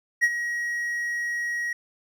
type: tone with ADSR envelope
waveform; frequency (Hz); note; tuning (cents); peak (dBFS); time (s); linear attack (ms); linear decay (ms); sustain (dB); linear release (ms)
triangle; 1900; A#6; +33; -13; 0.21-1.73; 28; 47; -11; 4
effects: none